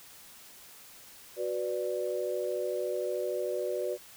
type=chord; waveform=sine; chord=B minor; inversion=second; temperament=equal; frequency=370 / 493.9 / 587.3 Hz; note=F#4 / B4 / D5; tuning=0 / 0 / 0 cents; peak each=-34 dBFS; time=1.36-3.98 s; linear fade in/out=50 ms; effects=white hiss -52 dBFS RMS until 4.16 s